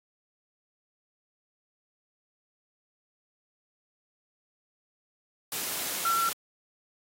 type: tone in noise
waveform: sine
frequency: 1356 Hz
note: E6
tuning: 49 cents sharp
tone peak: -24 dBFS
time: 6.05-6.29 s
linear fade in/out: 2 ms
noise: white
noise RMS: -33 dBFS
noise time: 5.52-6.33 s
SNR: +6 dB
effects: high-pass 150 Hz 12 dB/octave + AAC 48 kbps